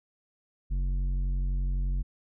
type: tone with tanh clipping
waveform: sine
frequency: 45.92 Hz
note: F#1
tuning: 12 cents flat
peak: -27 dBFS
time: 0.7-2.03 s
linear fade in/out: 20 ms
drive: 9 dB
effects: none